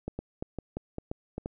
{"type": "two click trains", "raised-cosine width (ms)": 2, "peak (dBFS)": [-21, -20], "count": [4, 5], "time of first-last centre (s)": [[0.19, 1.38], [0.08, 1.459]], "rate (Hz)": [2.52, 2.9], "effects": []}